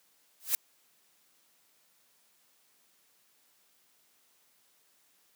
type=noise with exponential growth; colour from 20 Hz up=blue; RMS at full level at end=-23 dBFS; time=0.4-0.55 s; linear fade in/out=0 ms; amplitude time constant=32 ms; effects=white hiss -68 dBFS RMS until 5.35 s + high-pass 150 Hz 12 dB/octave